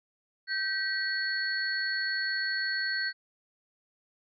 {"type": "tone cluster", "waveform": "sine", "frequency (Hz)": [1557, 1923, 4391], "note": ["G6", "B6", "C#8"], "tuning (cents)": [-12, -47, -17], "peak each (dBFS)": [-31, -34, -33], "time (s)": [0.47, 3.13], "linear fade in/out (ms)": 50, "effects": []}